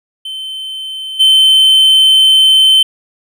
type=tone with level steps; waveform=triangle; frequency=3081 Hz; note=G7; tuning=31 cents flat; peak=-19 / -3 dBFS; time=0.25-2.83 s; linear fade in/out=5 ms; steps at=1.19 s; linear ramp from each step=20 ms; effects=none